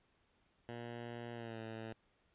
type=tone with pitch glide; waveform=10% pulse; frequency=118.6 to 111.94 Hz; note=A#2 to A2; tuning=+30 to +30 cents; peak=-36 dBFS; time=0.69-1.93 s; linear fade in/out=0 ms; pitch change=-100 cents; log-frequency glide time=1.33-1.59 s; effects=pink hiss -75 dBFS RMS until 2.34 s + resampled to 8000 Hz